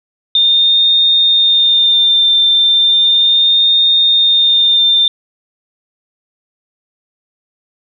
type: tone with vibrato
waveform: sine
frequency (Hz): 3620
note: A7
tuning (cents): +48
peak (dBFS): -7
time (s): 0.35-5.08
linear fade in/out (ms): 2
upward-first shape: sine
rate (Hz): 0.35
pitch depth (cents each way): 21
effects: none